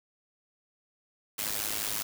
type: noise with amplitude modulation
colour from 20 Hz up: white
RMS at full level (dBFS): -29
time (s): 1.38-2.03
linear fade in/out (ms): 10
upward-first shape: sine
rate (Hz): 105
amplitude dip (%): 85
effects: none